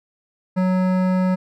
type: tone with hard clipping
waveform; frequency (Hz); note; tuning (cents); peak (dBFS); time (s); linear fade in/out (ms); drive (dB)
sine; 185; F#3; 0; -18; 0.56-1.36; 20; 15
effects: none